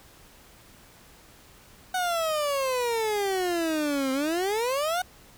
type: exponential two-way sweep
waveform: 30% pulse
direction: down then up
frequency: 747 to 260.6 to 746 Hz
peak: -22 dBFS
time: 1.94-5.02 s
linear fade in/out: 5 ms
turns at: 4.12 s
effects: pink hiss -53 dBFS RMS until 5.37 s